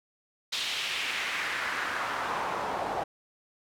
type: noise with band-pass filter sweep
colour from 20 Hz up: pink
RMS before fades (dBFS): -32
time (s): 0.52-3.04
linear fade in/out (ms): 10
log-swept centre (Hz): 3600 to 670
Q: 2
effects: none